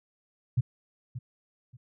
sine tone with echo, 123.47 Hz, B2, in tune, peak -20 dBFS, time 0.57-0.61 s, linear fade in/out 10 ms, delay 580 ms, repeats 2, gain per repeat -13 dB, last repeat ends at 1.77 s, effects none

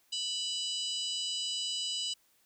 harmonic tone with a mistuned harmonic, 987.8 Hz, B5, in tune, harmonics 3 / 4 / 5 / 6 / 7 / 8, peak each -35 / -40 / -39 / -49 / -47 / -42 dBFS, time 0.12-2.14 s, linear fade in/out 10 ms, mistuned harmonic 8, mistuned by +24 cents, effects white hiss -69 dBFS RMS until 2.45 s

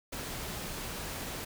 pink noise, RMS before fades -39 dBFS, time 0.12-1.45 s, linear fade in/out 10 ms, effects none

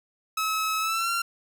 sawtooth tone with pitch glide, 1290 to 1374.6 Hz, E6 to F6, -38 to -28 cents, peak -21 dBFS, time 0.37-1.22 s, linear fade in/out 5 ms, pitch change +110 cents, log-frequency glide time 0.8-1.11 s, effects none

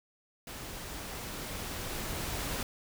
pink noise with level ramp, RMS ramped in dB -43 to -35 dBFS, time 0.47-2.63 s, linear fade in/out 2 ms, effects none

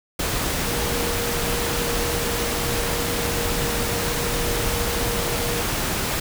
sine tone in noise, 473.1 Hz, A#4, 26 cents sharp, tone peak -29 dBFS, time 0.67-5.62 s, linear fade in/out 5 ms, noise pink, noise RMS -24 dBFS, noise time 0.19-6.2 s, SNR -8 dB, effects none

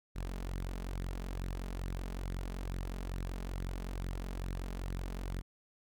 sawtooth tone with flanger, 45.33 Hz, F#1, 35 cents flat, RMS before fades -39 dBFS, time 0.15-5.42 s, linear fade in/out 20 ms, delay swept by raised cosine 0.49 to 4.89 ms, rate 2.3 Hz, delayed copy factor +0.5, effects none

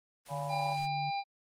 white noise, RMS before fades -50 dBFS, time 0.25-0.87 s, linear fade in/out 20 ms
sine chord, D diminished seventh, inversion none, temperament equal with one note detuned, 572.9 / 698.5 / 830.6 / 987.8 Hz, D5 / F5 / Ab5 / Cb6, -43 / 0 / 0 / 0 cents, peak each -40 / -40 / -41 / -40 dBFS, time 0.28-0.77 s, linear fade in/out 50 ms
sine tone with pitch glide, 148.6 to 146.81 Hz, D3 to D3, +21 to 0 cents, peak -38 dBFS, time 0.3-1.11 s, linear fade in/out 20 ms, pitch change -21 cents, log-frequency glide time 0.41-0.64 s
harmonic tone, 798 Hz, G5, 31 cents sharp, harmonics 1 / 3 / 5 / 6, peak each -32 / -42 / -46 / -48 dBFS, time 0.48-1.24 s, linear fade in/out 50 ms
effects low-pass 10000 Hz 12 dB/octave + Opus 32 kbps

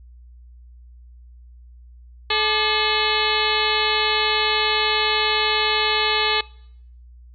harmonic tone with a mistuned harmonic, 430 Hz, A4, 40 cents flat, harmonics 1 / 2 / 3 / 4 / 5 / 6 / 7 / 8 / 9 / 10, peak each -27 / -27 / -27 / -27 / -27 / -27 / -27 / -27 / -27 / -27 dBFS, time 2.3-6.41 s, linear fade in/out 5 ms, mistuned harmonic 3, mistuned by -130 cents, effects noise-tail reverb RT60 0.7 s tail -23 dB re dry + added 60 Hz sine -42 dBFS peak until 7.34 s

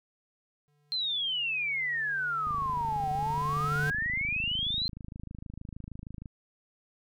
square tone with exponential growth, 146.83 Hz, D3, in tune, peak -29 dBFS, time 0.68-3.9 s, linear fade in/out 0 ms, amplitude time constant 700 ms
sine exponential two-way sweep, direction down then up, 4186 to 748 to 4186 Hz, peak -28 dBFS, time 0.92-4.88 s, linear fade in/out 0 ms, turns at 3.11 s
click train, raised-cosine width 5 ms, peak -29 dBFS, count 101, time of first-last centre 2.47-6.258 s, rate 26.4 Hz
effects none

